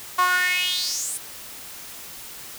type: tone with high-pass filter sweep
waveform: sawtooth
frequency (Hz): 362.3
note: F#4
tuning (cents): -36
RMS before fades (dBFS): -23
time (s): 0.18-1.18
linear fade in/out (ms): 10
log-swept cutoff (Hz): 1000 to 9800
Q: 5.5
effects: white hiss -39 dBFS RMS until 2.58 s